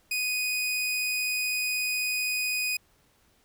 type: tone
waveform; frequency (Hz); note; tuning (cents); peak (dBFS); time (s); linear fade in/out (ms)
sawtooth; 2489; D#7; 0; -23; 0.11-2.77; 5
effects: pink hiss -65 dBFS RMS until 3.44 s